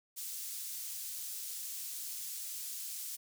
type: high-pass noise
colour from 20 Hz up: pink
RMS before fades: -42 dBFS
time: 0.16-3.17 s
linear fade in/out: 20 ms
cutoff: 6900 Hz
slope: 12 dB/octave
effects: none